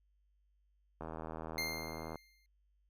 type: click train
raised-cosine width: 1 ms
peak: -29 dBFS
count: 93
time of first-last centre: 1.01-2.157 s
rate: 80.2 Hz
type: tone with exponential decay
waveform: 25% pulse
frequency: 2107 Hz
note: C7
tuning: 12 cents sharp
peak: -30 dBFS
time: 1.58-2.46 s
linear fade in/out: 1 ms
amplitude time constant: 190 ms
effects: added 50 Hz sine -70 dBFS peak until 2.89 s